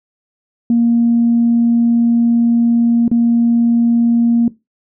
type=tone with dropouts; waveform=sine; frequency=234.4 Hz; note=A#3; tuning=10 cents sharp; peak=-8 dBFS; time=0.7-4.48 s; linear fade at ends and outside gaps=2 ms; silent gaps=3.08-3.114 s; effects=noise-tail reverb RT60 0.2 s tail -18 dB re dry + tanh soft clip ceiling -4 dBFS